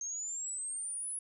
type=exponential sweep; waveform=sine; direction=up; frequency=6370 to 10410 Hz; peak=-36 dBFS; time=0.01-1.19 s; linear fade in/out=2 ms; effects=none